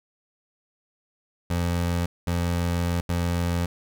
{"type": "tone bursts at uneven times", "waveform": "25% pulse", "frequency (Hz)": 86.6, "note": "F2", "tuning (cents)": -14, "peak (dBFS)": -19, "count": 3, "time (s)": [[1.5, 2.06], [2.27, 3.01], [3.09, 3.66]], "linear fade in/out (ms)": 5, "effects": []}